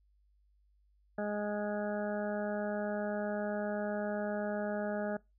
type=harmonic tone; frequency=207.7 Hz; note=G#3; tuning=in tune; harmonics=1 / 2 / 3 / 4 / 6 / 7 / 8; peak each=-37 / -41 / -36 / -44 / -51 / -47 / -47 dBFS; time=1.18-5.17 s; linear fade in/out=5 ms; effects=noise-tail reverb RT60 0.2 s tail -22 dB re dry + added 50 Hz sine -66 dBFS peak until 5.38 s